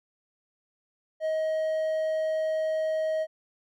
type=tone; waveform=triangle; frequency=631 Hz; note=D#5; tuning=24 cents sharp; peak=-23 dBFS; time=1.2-3.27 s; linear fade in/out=50 ms; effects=none